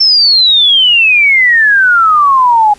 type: exponential sweep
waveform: sine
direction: down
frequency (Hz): 5400 to 818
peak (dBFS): -4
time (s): 0-2.74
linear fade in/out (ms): 10
effects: pink hiss -40 dBFS RMS until 2.78 s + resampled to 24000 Hz